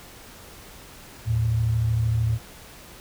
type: tone pair together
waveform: sine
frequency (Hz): 80.04 / 113.2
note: D#2 / A2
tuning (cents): +50 / +50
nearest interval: tritone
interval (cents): 600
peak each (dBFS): -28 / -20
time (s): 1.25-2.39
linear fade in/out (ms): 50
effects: pink hiss -45 dBFS RMS until 3 s